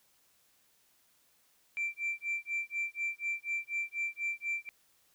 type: tone with tremolo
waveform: sine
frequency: 2349 Hz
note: D7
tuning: in tune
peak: -28 dBFS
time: 1.77-4.69 s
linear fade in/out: 0 ms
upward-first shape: sine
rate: 4.1 Hz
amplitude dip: 100%
effects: tanh soft clip ceiling -28 dBFS + white hiss -69 dBFS RMS until 5.14 s